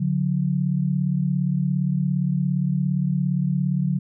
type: tone pair together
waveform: sine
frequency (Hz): 143.6 / 180.96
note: D3 / F#3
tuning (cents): -39 / -38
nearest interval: major third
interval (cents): 401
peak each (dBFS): -22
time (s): 0-3.99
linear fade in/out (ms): 10
effects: none